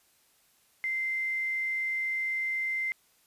sine tone with quantisation, 2082 Hz, C7, 9 cents flat, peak -28 dBFS, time 0.84-2.92 s, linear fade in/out 0 ms, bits 9, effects white hiss -66 dBFS RMS until 3.26 s + resampled to 32000 Hz

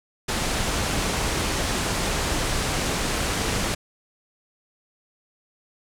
pink low-pass noise, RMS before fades -25 dBFS, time 0.28-3.75 s, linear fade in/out 10 ms, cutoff 10000 Hz, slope 24 dB/octave, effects none

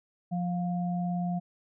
sine tone pair together, 176.5 / 706 Hz, F3 / F5, +19 / +19 cents, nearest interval 2 octaves, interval 2400 cents, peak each -28 / -36 dBFS, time 0.31-1.4 s, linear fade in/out 20 ms, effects none

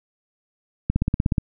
click train, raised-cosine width 5 ms, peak -7 dBFS, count 9, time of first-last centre 0.9-1.382 s, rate 16.6 Hz, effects none

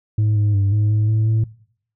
sine tone with pitch steps, 106.9 / 104.2 / 99.2 / 105.5 / 106.8 / 109.2 / 110.7 Hz, A2 / G#2 / G2 / G#2 / G#2 / A2 / A2, -49 / +6 / +21 / +28 / +49 / -13 / +11 cents, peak -11 dBFS, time 0.18-1.44 s, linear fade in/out 5 ms, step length 180 ms, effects noise-tail reverb RT60 0.6 s tail -23 dB re dry + tanh soft clip ceiling -13 dBFS

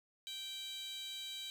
15% pulse tone with high-pass filter, 781 Hz, G5, 7 cents flat, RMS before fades -45 dBFS, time 0.27-1.5 s, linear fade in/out 0 ms, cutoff 3700 Hz, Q 5.5, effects none

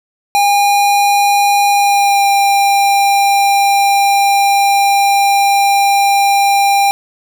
square tone with pitch glide, 810 to 797.9 Hz, G#5 to G5, -43 to +30 cents, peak -9 dBFS, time 0.35-6.91 s, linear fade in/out 0 ms, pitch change -27 cents, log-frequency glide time 1.7-2.29 s, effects none

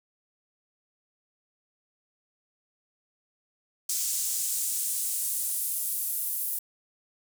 pink noise with high-pass filter sweep, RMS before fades -30 dBFS, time 3.89-6.59 s, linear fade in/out 5 ms, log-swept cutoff 6900 to 12000 Hz, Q 1.5, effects none

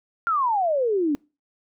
sine exponential sweep, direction down, 1413 to 277.2 Hz, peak -19 dBFS, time 0.27-1.15 s, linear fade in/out 0 ms, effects noise-tail reverb RT60 0.3 s tail -25 dB re dry

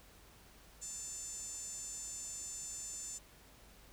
5% pulse tone with band-pass filter, 890 Hz, A5, 20 cents sharp, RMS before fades -45 dBFS, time 0.81-3.19 s, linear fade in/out 20 ms, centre 7300 Hz, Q 8.5, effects added 50 Hz sine -63 dBFS peak until 3.92 s + pink hiss -61 dBFS RMS until 3.92 s

